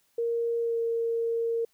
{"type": "tone with pitch glide", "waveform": "sine", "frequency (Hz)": [466.2, 461.1], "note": ["A#4", "A#4"], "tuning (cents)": [0, -19], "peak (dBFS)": -25, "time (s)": [0.18, 1.65], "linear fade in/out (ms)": 5, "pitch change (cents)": -19, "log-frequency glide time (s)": [0.6, 0.78], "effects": ["white hiss -69 dBFS RMS until 1.73 s"]}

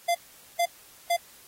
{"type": "tone bursts", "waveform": "square", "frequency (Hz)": 690, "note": "F5", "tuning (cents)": -21, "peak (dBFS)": -22, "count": 3, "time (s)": [0.08, 1.167], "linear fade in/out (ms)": 10, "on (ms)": 69, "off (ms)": 440, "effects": ["white hiss -53 dBFS RMS until 1.47 s", "AAC 48 kbps"]}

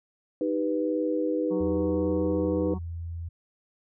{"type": "chord", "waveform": "sine", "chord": "Eb augmented", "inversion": "none", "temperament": "equal", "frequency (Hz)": [311.1, 392, 493.9], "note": ["Eb4", "G4", "B4"], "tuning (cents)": [0, 0, 0], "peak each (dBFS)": [-27, -32, -28], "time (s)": [0.41, 2.74], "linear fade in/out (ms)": 2}
{"type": "harmonic tone", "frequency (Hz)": 185, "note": "F#3", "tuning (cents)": 0, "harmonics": [1, 2, 4, 5, 6], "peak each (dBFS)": [-32, -43, -48, -46, -48], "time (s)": [1.5, 2.79], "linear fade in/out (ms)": 20}
{"type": "tone with pitch glide", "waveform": "sine", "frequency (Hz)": [82.41, 84.09], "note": ["E2", "E2"], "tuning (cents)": [0, 35], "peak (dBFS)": -32, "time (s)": [1.6, 3.29], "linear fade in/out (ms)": 10, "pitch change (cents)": 35, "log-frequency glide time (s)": [1.98, 2.05]}
{"effects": []}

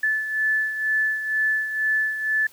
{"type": "beating tone pair", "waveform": "sine", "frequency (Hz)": [1740, 1742.1], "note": ["A6", "A6"], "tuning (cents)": [-20, -18], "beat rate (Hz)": 2.1, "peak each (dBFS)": [-21, -28], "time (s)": [0.03, 2.47], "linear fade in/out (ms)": 5, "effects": ["white hiss -52 dBFS RMS until 2.52 s"]}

